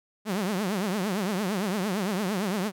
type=tone with vibrato; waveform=sawtooth; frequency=197.1 Hz; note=G3; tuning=10 cents sharp; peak=-22 dBFS; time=0.25-2.72 s; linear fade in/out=50 ms; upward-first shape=triangle; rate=8.8 Hz; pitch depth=230 cents each way; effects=none